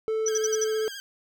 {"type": "tone with pitch glide", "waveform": "triangle", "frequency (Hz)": [440, 436], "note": ["A4", "A4"], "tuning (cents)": [0, -16], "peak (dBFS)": -22, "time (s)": [0.08, 0.88], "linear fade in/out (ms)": 0, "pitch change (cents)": -16, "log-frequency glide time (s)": [0.28, 0.33]}
{"type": "tone bursts", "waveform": "sine", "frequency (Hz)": 5940, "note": "F#8", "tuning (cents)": 6, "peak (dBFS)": -24, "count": 5, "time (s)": [0.26, 0.643], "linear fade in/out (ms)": 5, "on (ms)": 31, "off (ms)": 57}
{"type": "tone with vibrato", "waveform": "15% pulse", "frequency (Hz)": 1600, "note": "G6", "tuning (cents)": 35, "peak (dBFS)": -30, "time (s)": [0.28, 1], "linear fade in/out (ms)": 0, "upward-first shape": "triangle", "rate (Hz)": 15, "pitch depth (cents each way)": 62}
{"effects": []}